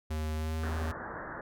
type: tone with pitch glide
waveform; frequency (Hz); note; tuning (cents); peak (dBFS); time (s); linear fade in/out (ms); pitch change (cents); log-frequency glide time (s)
square; 77.78 to 79.6; D#2 to D#2; 0 to +40; -32; 0.1-0.92; 10; +40; 0.35-0.55
type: low-pass noise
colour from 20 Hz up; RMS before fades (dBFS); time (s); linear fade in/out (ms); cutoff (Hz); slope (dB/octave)
white; -41; 0.63-1.41; 2; 1800; 96
effects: none